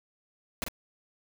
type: noise with echo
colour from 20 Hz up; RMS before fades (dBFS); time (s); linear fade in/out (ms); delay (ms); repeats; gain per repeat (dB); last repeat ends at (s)
pink; -32; 0.62-0.64; 0; 44; 1; -5; 0.684
effects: none

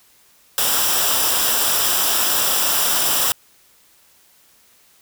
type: noise with comb filter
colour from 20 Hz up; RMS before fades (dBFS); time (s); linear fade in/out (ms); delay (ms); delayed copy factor
white; -18; 0.58-3.32; 0; 0.46; -0.6
effects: white hiss -54 dBFS RMS until 5.01 s

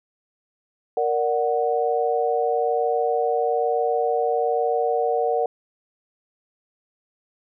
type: chord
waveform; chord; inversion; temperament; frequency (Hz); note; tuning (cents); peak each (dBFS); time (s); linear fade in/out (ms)
sine; Bb augmented; none; equal; 466.2 / 587.3 / 740; Bb4 / D5 / F#5; 0 / 0 / 0; -22 / -26 / -23; 0.97-5.46; 2
effects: none

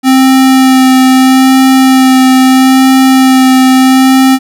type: tone with vibrato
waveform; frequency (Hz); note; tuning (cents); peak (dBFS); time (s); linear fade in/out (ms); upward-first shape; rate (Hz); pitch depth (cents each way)
square; 261.6; C4; 0; -3; 0.03-4.39; 50; sine; 0.77; 13
effects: none

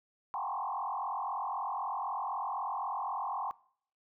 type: tone with frequency modulation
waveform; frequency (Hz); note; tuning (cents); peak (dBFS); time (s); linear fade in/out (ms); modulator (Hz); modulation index
sine; 932.3; A#5; 0; -33; 0.34-3.51; 0; 43.9; 4.2
effects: noise-tail reverb RT60 0.6 s tail -22 dB re dry

